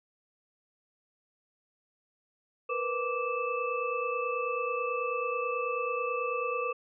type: tone cluster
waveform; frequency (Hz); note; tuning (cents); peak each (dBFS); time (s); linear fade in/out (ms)
sine; 471.8 / 501 / 1169 / 2626; A#4 / B4 / D6 / E7; +21 / +25 / -8 / -7; -35 / -34 / -33 / -37; 2.69-6.73; 10
effects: none